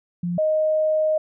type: tone pair in turn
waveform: sine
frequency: 174.61 / 622.2 Hz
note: F3 / D#5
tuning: 0 / 0 cents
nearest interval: octave + minor seventh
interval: 2200 cents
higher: second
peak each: -22 / -17 dBFS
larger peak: second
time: 0.23-0.38 / 0.38-1.18 s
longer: second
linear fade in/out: 5 ms
effects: none